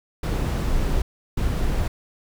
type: noise bursts at uneven times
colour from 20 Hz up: brown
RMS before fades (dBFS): -22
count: 2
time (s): 0.23-1.02 / 1.37-1.88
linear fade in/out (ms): 5
effects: none